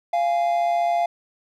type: tone pair together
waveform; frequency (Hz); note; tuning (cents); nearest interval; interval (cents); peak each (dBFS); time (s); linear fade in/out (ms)
triangle; 693 / 827.9; F5 / G#5; -14 / -6; minor third; 308; -17 / -25; 0.13-1.06; 5
effects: none